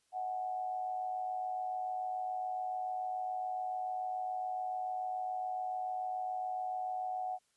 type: tone with amplitude modulation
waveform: sine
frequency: 740 Hz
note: F#5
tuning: in tune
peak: -32 dBFS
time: 0.12-7.39 s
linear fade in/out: 50 ms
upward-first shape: sine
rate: 107 Hz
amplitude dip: 55%
effects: white hiss -75 dBFS RMS until 7.56 s + resampled to 24000 Hz